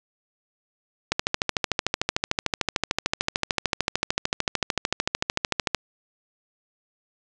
click train, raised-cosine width 0.2 ms, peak -4 dBFS, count 63, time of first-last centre 1.12-5.747 s, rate 13.4 Hz, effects resampled to 22050 Hz + 7-bit

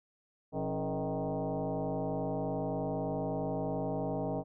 sine tone with frequency modulation, 176.8 Hz, F3, 22 cents sharp, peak -31 dBFS, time 0.52-4.44 s, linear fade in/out 50 ms, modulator 151 Hz, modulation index 4.1, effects none

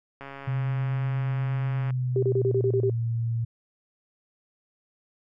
click train, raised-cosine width 0.5 ms, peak -25 dBFS, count 235, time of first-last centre 0.21-1.906 s, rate 138 Hz
sine tone with pitch glide, 129.7 to 115.55 Hz, C3 to A#2, -15 to -15 cents, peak -24 dBFS, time 0.47-3.45 s, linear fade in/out 10 ms, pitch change -200 cents, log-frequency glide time 1.77-2.89 s
sine tone bursts, 392 Hz, G4, in tune, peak -21 dBFS, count 8, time 2.16-2.898 s, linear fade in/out 2 ms, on 66 ms, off 30 ms
effects none

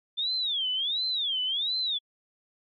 sine tone with vibrato, 3500 Hz, A7, 10 cents flat, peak -26 dBFS, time 0.17-1.99 s, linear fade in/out 20 ms, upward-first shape sine, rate 1.4 Hz, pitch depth 270 cents each way, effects AAC 64 kbps

